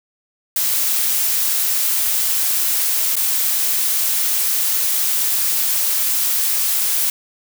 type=noise with dropouts; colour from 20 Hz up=blue; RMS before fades=-18 dBFS; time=0.56-7.1 s; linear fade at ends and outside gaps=1 ms; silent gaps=3.155-3.166 s; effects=none